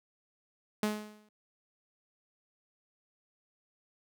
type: tone with exponential decay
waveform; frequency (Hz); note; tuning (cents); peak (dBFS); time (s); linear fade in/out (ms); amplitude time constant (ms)
sawtooth; 211.8; G#3; +34; -22; 0.83-1.29; 2; 100
effects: none